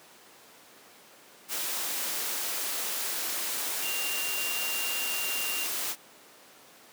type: tone in noise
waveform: sine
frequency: 2781 Hz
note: F7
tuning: 8 cents flat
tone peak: -33 dBFS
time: 3.81-5.68 s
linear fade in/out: 50 ms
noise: white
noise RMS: -32 dBFS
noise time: 1.48-5.96 s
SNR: -4 dB
effects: pink hiss -53 dBFS RMS until 6.92 s + high-pass 300 Hz 12 dB/octave